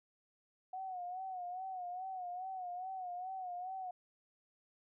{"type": "tone with vibrato", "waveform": "sine", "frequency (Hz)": 736, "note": "F#5", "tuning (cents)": -9, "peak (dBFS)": -40, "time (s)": [0.73, 3.91], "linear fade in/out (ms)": 5, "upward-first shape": "sine", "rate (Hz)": 2.4, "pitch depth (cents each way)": 69, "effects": []}